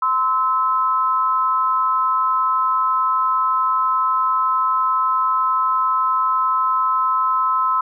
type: tone pair together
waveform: sine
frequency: 1032.6 / 1301 Hz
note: C6 / E6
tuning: -23 / -23 cents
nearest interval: major third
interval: 400 cents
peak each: -18 dBFS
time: 0.02-7.81 s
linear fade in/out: 5 ms
effects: none